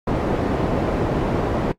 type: low-pass noise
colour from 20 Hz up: white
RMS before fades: -21 dBFS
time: 0.07-1.72 s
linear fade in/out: 5 ms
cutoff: 510 Hz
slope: 12 dB/octave
effects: noise-tail reverb RT60 0.1 s tail -18 dB re dry + AAC 64 kbps